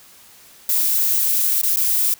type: noise with dropouts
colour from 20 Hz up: violet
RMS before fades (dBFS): -18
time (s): 0.69-2.14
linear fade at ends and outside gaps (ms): 2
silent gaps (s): 1.615-1.632 / 1.761-1.77
effects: white hiss -47 dBFS RMS until 2.19 s